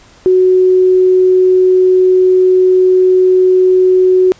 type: tone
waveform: sine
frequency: 370 Hz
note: F#4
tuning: in tune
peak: -5 dBFS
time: 0.26-4.32 s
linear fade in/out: 0 ms
effects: pink hiss -43 dBFS RMS until 4.39 s + resampled to 16000 Hz